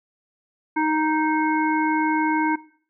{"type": "harmonic tone", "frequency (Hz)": 311.1, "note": "D#4", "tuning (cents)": 0, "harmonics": [1, 3, 5, 7], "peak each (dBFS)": [-22, -22, -29, -30], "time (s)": [0.76, 2.56], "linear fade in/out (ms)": 10, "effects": ["noise-tail reverb RT60 0.5 s tail -19 dB re dry"]}